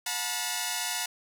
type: tone cluster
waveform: 5% pulse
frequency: 721 / 876 / 971 Hz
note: F#5 / A5 / B5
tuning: -45 / -8 / -30 cents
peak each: -22 dBFS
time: 0.06-1.06 s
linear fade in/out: 5 ms
effects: none